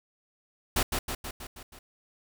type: noise with echo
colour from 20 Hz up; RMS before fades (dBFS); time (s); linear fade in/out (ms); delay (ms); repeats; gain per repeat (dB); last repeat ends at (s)
pink; -25; 0.76-0.83; 5; 160; 6; -4; 1.79
effects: none